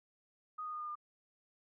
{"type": "tone with pitch steps", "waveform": "sine", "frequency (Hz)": [1244.5, 1234.5, 1224.5, 1214.7, 1204.9], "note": ["D#6", "D#6", "D#6", "D#6", "D6"], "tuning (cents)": [0, -14, -28, -42, 44], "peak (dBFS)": -39, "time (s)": [0.58, 0.955], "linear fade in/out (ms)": 10, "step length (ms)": 75, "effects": []}